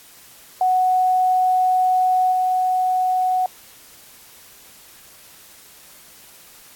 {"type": "tone with level steps", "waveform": "sine", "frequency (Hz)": 740, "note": "F#5", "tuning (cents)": 0, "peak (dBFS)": [-14, -16], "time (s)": [0.61, 3.46], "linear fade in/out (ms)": 2, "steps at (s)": 2.31, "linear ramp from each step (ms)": 20, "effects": ["white hiss -46 dBFS RMS until 6.75 s", "AAC 64 kbps"]}